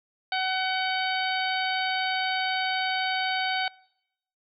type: harmonic tone with a mistuned harmonic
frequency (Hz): 752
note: F#5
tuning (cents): +28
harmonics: 1 / 2 / 3 / 4 / 5 / 6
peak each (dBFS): -28 / -31 / -33 / -34 / -35 / -36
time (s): 0.32-3.68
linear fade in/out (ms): 2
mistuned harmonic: 4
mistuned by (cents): +21
effects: noise-tail reverb RT60 0.8 s tail -25 dB re dry